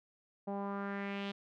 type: tone with low-pass filter sweep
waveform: sawtooth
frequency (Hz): 199.3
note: G3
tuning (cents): +29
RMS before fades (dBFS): -39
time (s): 0.47-1.32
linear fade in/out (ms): 10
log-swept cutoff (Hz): 720 to 3500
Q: 2.8
effects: none